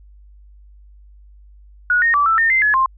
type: tone with pitch steps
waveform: sine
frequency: 1457 / 1851 / 1157 / 1326 / 1821 / 2078 / 1701 / 1055 Hz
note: F#6 / A#6 / D6 / E6 / A#6 / C7 / G#6 / C6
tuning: -27 / -13 / -26 / +10 / -41 / -12 / +41 / +14 cents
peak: -12 dBFS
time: 1.9-2.86 s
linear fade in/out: 2 ms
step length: 120 ms
effects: added 50 Hz sine -42 dBFS peak until 2.97 s